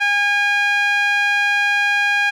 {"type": "tone with band-pass filter", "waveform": "sawtooth", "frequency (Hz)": 815, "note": "G#5", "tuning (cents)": -33, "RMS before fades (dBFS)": -17, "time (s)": [0, 2.31], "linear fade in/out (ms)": 20, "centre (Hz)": 2000, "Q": 5.4, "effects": []}